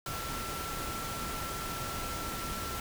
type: tone in noise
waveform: sine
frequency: 1345 Hz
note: E6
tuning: 34 cents sharp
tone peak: -40 dBFS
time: 0.06-2.8 s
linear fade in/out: 2 ms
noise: pink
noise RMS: -38 dBFS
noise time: 0.06-2.8 s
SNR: -5 dB
effects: none